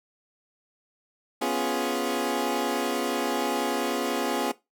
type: chord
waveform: 20% pulse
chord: C# dominant seventh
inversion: third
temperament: equal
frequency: 246.9 / 277.2 / 349.2 / 415.3 Hz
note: B3 / C#4 / E#4 / G#4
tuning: 0 / 0 / 0 / 0 cents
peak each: -26 dBFS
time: 1.41-4.52 s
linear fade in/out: 10 ms
effects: noise-tail reverb RT60 0.2 s tail -18 dB re dry